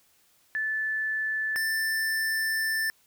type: tone pair in turn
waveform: sine / square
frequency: 1747 / 1772.4 Hz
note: A6 / A6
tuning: -13 / +12 cents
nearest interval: unison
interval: 25 cents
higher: second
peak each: -26 dBFS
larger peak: neither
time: 0.55-1.56 / 1.56-2.9 s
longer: second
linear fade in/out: 0 ms
effects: white hiss -64 dBFS RMS until 3.06 s